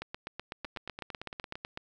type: two click trains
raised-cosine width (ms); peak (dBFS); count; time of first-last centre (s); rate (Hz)
0.3; -21 / -24; 15 / 9; 0.02-1.774 / 0.65-1.555; 7.98 / 8.84
effects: none